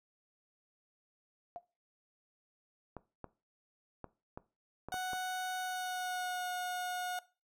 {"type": "tone with exponential decay", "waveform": "sine", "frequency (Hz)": 698.5, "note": "F5", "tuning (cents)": 0, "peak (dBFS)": -37, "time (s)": [1.56, 1.63], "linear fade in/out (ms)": 0, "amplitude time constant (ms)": 15}
{"type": "clicks", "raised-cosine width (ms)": 1, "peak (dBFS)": -29, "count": 7, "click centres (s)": [2.967, 3.243, 4.043, 4.375, 4.886, 4.942, 5.133]}
{"type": "tone with pitch glide", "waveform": "30% pulse", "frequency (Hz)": [740, 724.4], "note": ["F#5", "F#5"], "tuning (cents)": [0, -37], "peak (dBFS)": -33, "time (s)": [4.92, 7.19], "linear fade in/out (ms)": 2, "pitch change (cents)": -37, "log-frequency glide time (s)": [5.58, 6.51]}
{"effects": ["noise-tail reverb RT60 0.3 s tail -18 dB re dry"]}